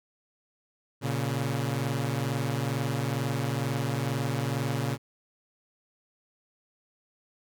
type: tone pair together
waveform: sawtooth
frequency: 117.3 / 139.49 Hz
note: A#2 / C#3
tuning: +11 / +11 cents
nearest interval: minor third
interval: 300 cents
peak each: -26 dBFS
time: 1.01-4.98 s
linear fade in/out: 50 ms
effects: none